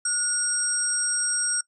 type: tone cluster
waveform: sine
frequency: 1437 / 5600 / 8330 Hz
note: F6 / F8 / C9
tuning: +49 / +4 / -9 cents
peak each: -30 / -29 / -24 dBFS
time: 0.05-1.61 s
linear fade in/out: 5 ms
effects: noise-tail reverb RT60 0.1 s tail -22 dB re dry